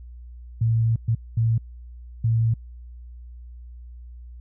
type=tone bursts at uneven times; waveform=sine; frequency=113.7 Hz; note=A#2; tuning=43 cents flat; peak=-17 dBFS; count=4; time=0.61-0.96 / 1.08-1.15 / 1.37-1.58 / 2.24-2.54 s; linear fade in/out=5 ms; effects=added 60 Hz sine -38 dBFS peak until 4.4 s